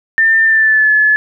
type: tone with pitch glide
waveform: sine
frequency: 1796 to 1717.9 Hz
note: A6 to A6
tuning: +35 to -42 cents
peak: -7 dBFS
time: 0.18-1.16 s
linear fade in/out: 0 ms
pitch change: -77 cents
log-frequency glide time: 0.44-0.91 s
effects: none